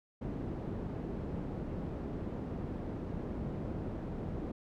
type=low-pass noise; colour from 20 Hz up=white; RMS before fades=-39 dBFS; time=0.21-4.52 s; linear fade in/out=10 ms; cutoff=300 Hz; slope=12 dB/octave; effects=none